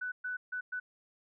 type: tone bursts at uneven times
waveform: sine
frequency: 1492 Hz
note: F#6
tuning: 14 cents sharp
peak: -34 dBFS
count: 4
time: 0.01-0.12 / 0.24-0.37 / 0.52-0.61 / 0.72-0.8 s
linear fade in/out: 10 ms
effects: none